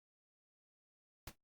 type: noise with exponential decay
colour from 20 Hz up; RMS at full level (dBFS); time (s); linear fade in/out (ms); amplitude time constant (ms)
pink; -42; 1.27-1.36; 5; 18
effects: Opus 48 kbps